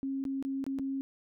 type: tone with dropouts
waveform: sine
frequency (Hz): 270.6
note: C#4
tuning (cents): -42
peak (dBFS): -31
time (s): 0.03-1.01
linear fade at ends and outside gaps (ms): 0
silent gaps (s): 0.24-0.252 / 0.426-0.45 / 0.641-0.665 / 0.787-0.795
effects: none